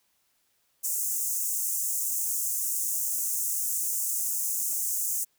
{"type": "high-pass noise", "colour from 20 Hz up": "pink", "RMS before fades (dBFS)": -29, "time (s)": [0.83, 5.25], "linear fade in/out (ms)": 20, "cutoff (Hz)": 6500, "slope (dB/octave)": 48, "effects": ["white hiss -71 dBFS RMS until 5.38 s"]}